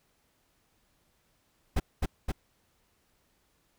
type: noise with echo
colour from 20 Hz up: brown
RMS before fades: -24 dBFS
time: 1.76-1.8 s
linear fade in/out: 10 ms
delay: 260 ms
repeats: 2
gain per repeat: -2 dB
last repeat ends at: 2.32 s
effects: pink hiss -71 dBFS RMS until 3.78 s